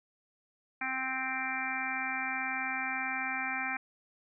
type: harmonic tone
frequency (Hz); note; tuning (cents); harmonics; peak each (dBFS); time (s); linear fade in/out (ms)
261.6; C4; 0; 1 / 3 / 4 / 5 / 6 / 7 / 8 / 9; -44 / -39 / -45 / -42 / -39 / -40 / -42 / -36; 0.81-3.77; 5
effects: none